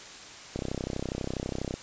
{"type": "click train", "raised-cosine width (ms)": 2, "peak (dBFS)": -18, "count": 39, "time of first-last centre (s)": [0.56, 1.74], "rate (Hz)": 32.2, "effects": ["white hiss -45 dBFS RMS until 1.82 s", "resampled to 16000 Hz"]}